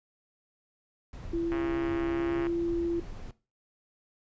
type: noise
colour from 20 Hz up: brown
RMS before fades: -41 dBFS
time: 1.13-3.31 s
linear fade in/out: 2 ms
type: tone with pitch glide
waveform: sine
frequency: 336.4 to 340.1 Hz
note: E4 to F4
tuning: +35 to -46 cents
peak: -27 dBFS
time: 1.33-3 s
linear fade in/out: 5 ms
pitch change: +19 cents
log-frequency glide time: 2.01-2.33 s
type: click train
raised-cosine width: 0.5 ms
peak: -23 dBFS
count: 130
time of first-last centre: 1.52-2.469 s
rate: 136 Hz
effects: noise-tail reverb RT60 0.3 s tail -17 dB re dry + resampled to 16000 Hz